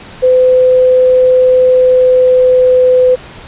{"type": "tone with pitch glide", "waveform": "sine", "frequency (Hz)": [509, 506.1], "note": ["C5", "B4"], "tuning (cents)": [-48, 42], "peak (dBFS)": -4, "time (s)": [0.22, 3.16], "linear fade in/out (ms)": 20, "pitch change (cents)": -10, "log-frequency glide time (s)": [1.49, 3], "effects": ["pink hiss -32 dBFS RMS until 3.47 s", "resampled to 8000 Hz"]}